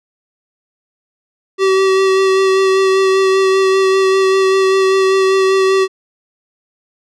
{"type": "tone with vibrato", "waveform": "square", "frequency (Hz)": 383.2, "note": "G4", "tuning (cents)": -39, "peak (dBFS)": -10, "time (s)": [1.58, 5.88], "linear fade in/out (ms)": 50, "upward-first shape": "sine", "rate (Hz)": 5.1, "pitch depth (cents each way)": 14, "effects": ["low-pass 6000 Hz 12 dB/octave"]}